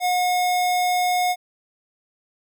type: tone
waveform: square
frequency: 723 Hz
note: F#5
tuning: 40 cents flat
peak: -19 dBFS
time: 0-1.36 s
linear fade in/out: 50 ms
effects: none